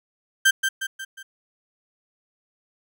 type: tone with echo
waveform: 35% pulse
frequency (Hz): 1568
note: G6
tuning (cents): 0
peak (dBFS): -12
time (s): 0.45-0.51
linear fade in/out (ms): 10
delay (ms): 180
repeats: 4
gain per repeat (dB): -6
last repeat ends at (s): 1.23
effects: none